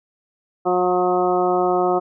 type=harmonic tone with a mistuned harmonic; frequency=180.5 Hz; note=F#3; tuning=43 cents flat; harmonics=1 / 2 / 3 / 4 / 5 / 6 / 7; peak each=-30 / -19 / -25 / -20 / -30 / -29 / -27 dBFS; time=0.65-2 s; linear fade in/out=20 ms; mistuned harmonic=5; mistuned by=+18 cents; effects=none